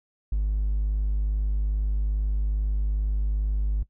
triangle tone, 51.2 Hz, G#1, 24 cents flat, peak -19 dBFS, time 0.32-3.83 s, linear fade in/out 5 ms, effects noise-tail reverb RT60 0.1 s tail -19 dB re dry + tanh soft clip ceiling -17 dBFS

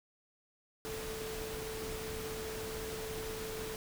sine tone in noise, 440 Hz, A4, in tune, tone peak -41 dBFS, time 0.85-3.76 s, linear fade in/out 0 ms, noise pink, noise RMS -43 dBFS, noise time 0.85-3.76 s, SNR -1 dB, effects none

